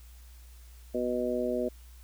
harmonic tone, 123.47 Hz, B2, in tune, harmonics 2 / 3 / 4 / 5, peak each -33 / -33 / -33 / -33 dBFS, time 0.94-1.69 s, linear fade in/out 10 ms, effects added 60 Hz sine -48 dBFS peak until 2.03 s + white hiss -60 dBFS RMS until 2.03 s

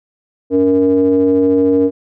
triangle ring-modulated tone, 92.1 Hz, F#2, 7 cents flat, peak -4 dBFS, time 0.5-1.91 s, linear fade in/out 50 ms, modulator 375 Hz, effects none

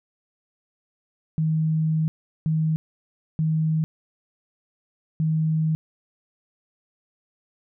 sine tone bursts at uneven times, 158 Hz, D#3, 27 cents sharp, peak -19 dBFS, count 4, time 1.38-2.08 / 2.46-2.76 / 3.39-3.84 / 5.2-5.75 s, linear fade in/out 0 ms, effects none

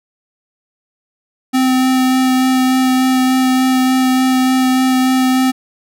square tone with vibrato, 258.4 Hz, C4, 21 cents flat, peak -11 dBFS, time 1.53-5.52 s, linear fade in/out 20 ms, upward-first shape sine, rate 3.4 Hz, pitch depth 9 cents each way, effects none

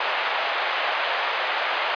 pink band-pass noise, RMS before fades -25 dBFS, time 0-1.95 s, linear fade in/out 5 ms, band 620 to 3300 Hz, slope 24 dB/octave, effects resampled to 11025 Hz

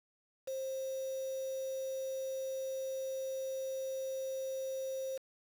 sine tone with quantisation, 530 Hz, C5, 22 cents sharp, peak -36 dBFS, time 0.47-5.18 s, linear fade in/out 10 ms, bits 8, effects none

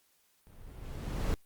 brown noise with level ramp, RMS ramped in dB -55 to -28 dBFS, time 0.47-1.34 s, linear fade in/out 0 ms, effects white hiss -70 dBFS RMS until 1.45 s + Opus 48 kbps

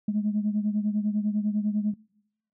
sine beating tone pair, 207.4 / 217.4 Hz, G#3 / A3, -2 / -21 cents, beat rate 10 Hz, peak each -24 / -28 dBFS, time 0.08-1.94 s, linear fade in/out 5 ms, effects noise-tail reverb RT60 0.9 s tail -26 dB re dry + tanh soft clip ceiling -17 dBFS

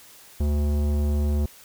sine tone with tanh clipping, 73.42 Hz, D2, in tune, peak -22 dBFS, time 0.4-1.46 s, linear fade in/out 5 ms, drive 16 dB, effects white hiss -49 dBFS RMS until 1.64 s

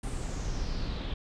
brown noise with low-pass filter sweep, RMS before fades -33 dBFS, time 0.03-1.14 s, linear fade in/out 5 ms, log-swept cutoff 9300 to 3400 Hz, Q 4.4, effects none

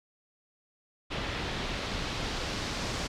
pink noise with low-pass filter sweep, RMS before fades -34 dBFS, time 1.1-3.08 s, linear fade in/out 20 ms, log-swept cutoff 3400 to 5600 Hz, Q 1.3, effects none

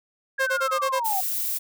sine linear sweep, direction down, 1643 to 731 Hz, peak -24 dBFS, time 0.38-1.21 s, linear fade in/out 10 ms
sawtooth tone bursts, 531 Hz, C5, 25 cents sharp, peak -19 dBFS, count 6, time 0.39-1.001 s, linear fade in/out 20 ms, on 81 ms, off 25 ms
violet noise, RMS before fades -27 dBFS, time 1.04-1.59 s, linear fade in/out 20 ms
effects none

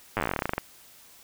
slowing click train, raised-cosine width 0.5 ms, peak -11 dBFS, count 19, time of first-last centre 0.17-0.58 s, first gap 9 ms, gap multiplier 1.1, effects white hiss -53 dBFS RMS until 1.23 s

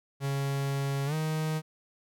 45% pulse tone with pitch glide, 138.59 to 156.46 Hz, C#3 to D#3, 0 to +10 cents, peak -28 dBFS, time 0.2-1.62 s, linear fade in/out 50 ms, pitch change +210 cents, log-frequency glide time 1.06-1.14 s, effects none

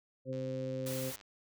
harmonic tone, 130.81 Hz, C3, in tune, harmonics 1 / 2 / 3 / 4, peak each -40 / -41 / -47 / -38 dBFS, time 0.25-1.13 s, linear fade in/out 50 ms
click train, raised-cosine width 0.2 ms, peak -38 dBFS, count 89, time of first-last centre 0.33-1.212 s, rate 99.8 Hz
white noise, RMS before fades -43 dBFS, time 0.86-1.16 s, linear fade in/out 5 ms
effects none

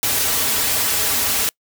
white noise with comb filter, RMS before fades -19 dBFS, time 0.03-1.49 s, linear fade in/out 0 ms, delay 5.6 ms, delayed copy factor -0.75, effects noise-tail reverb RT60 0.1 s tail -26 dB re dry

